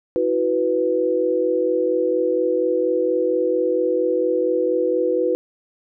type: chord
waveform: sine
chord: E suspended second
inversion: none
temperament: equal with one note detuned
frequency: 325.7 / 370 / 493.9 Hz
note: E4 / F#4 / B4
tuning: -21 / 0 / 0 cents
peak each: -24 / -22 / -19 dBFS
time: 0.16-5.35 s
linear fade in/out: 0 ms
effects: none